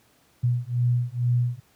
sine beating tone pair, 120.8 / 123 Hz, B2 / B2, -38 / -7 cents, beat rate 2.2 Hz, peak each -23 dBFS, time 0.43-1.6 s, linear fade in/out 10 ms, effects pink hiss -61 dBFS RMS until 1.75 s + high-pass 80 Hz 12 dB/octave

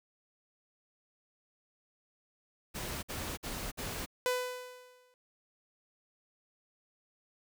pink noise bursts, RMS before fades -39 dBFS, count 4, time 2.74-4.062 s, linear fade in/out 20 ms, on 290 ms, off 54 ms
sawtooth tone with exponential decay, 500 Hz, B4, 21 cents sharp, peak -23 dBFS, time 4.26-5.14 s, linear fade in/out 0 ms, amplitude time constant 190 ms
effects none

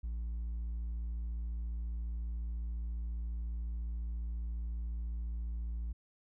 triangle tone with hard clipping, 57.2 Hz, A#1, 32 cents flat, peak -34 dBFS, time 0.03-5.93 s, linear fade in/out 10 ms, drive 1 dB, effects none

